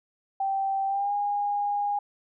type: tone with pitch glide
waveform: sine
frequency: 780 to 817.4 Hz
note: G5 to G#5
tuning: -9 to -28 cents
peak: -24 dBFS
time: 0.4-1.99 s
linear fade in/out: 5 ms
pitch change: +81 cents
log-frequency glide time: 0.87-1.13 s
effects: none